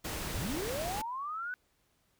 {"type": "noise", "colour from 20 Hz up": "pink", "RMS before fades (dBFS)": -38, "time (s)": [0.04, 1.02], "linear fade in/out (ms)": 10}
{"type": "linear sweep", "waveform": "sine", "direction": "up", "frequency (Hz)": [64, 1513], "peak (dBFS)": -35, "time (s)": [0.35, 1.54], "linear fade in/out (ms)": 0}
{"effects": ["pink hiss -73 dBFS RMS until 2.19 s"]}